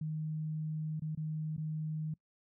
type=tone with dropouts; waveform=sine; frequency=155.56 Hz; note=D#3; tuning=in tune; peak=-34 dBFS; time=0.01-2.14 s; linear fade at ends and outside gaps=5 ms; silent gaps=0.997-1.019 / 1.151-1.173 / 1.566-1.578 s; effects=noise-tail reverb RT60 0.1 s tail -24 dB re dry